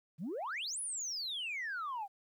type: exponential two-way sweep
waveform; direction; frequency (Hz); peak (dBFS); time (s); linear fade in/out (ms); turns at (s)
sine; up then down; 140 to 10548 to 760; -35; 0.18-2.08; 50; 0.8
effects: tanh soft clip ceiling -34 dBFS + 12-bit